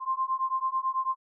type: beating tone pair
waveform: sine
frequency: 1046.5 / 1055.6 Hz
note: C6 / C6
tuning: 0 / +15 cents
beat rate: 9.1 Hz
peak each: -29 dBFS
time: 0-1.16 s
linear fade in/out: 50 ms
effects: none